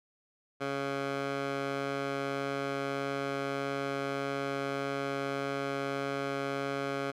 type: tone with band-pass filter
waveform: 15% pulse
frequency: 138.59 Hz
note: C#3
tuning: in tune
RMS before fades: -34 dBFS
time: 0.6-7.12 s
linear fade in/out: 20 ms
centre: 1100 Hz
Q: 0.56
effects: none